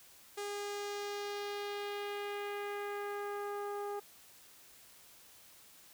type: tone with low-pass filter sweep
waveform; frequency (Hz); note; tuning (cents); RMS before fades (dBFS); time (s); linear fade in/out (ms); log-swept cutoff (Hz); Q
sawtooth; 408.3; G#4; -29; -40; 0.37-4; 10; 9000 to 1000; 1.4
effects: white hiss -59 dBFS RMS until 5.93 s